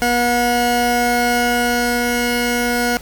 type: tone pair together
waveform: 20% pulse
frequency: 241.4 / 723.9 Hz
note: B3 / F#5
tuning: -39 / -38 cents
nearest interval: octave + perfect fifth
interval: 1901 cents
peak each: -13 dBFS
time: 0.02-2.97 s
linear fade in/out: 0 ms
effects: added 50 Hz sine -35 dBFS peak until 3.01 s + pink hiss -39 dBFS RMS until 3.01 s